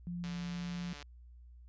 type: tone with pitch glide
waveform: sine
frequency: 174.61 to 176.03 Hz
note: F3 to F3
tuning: 0 to +14 cents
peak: -37 dBFS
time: 0.07-0.93 s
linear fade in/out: 0 ms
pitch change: +14 cents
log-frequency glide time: 0.25-0.73 s
type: click train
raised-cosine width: 0.2 ms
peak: -31 dBFS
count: 115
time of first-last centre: 0.24-1.026 s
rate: 145 Hz
effects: added 60 Hz sine -52 dBFS peak until 1.68 s + resampled to 16000 Hz